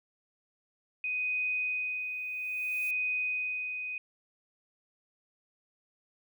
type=tone with tremolo; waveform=sine; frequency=2498 Hz; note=D#7; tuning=6 cents sharp; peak=-28 dBFS; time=1.04-3.98 s; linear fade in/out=2 ms; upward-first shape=sine; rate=0.62 Hz; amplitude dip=50%
type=noise with exponential growth; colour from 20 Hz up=violet; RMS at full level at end=-45 dBFS; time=1.66-2.91 s; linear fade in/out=5 ms; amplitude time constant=270 ms
effects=none